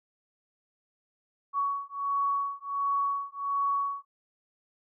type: beating tone pair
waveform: sine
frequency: 1120 / 1121.4 Hz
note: C#6 / C#6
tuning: +18 / +20 cents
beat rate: 1.4 Hz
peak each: -30 dBFS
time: 1.53-4.05 s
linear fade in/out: 50 ms
effects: none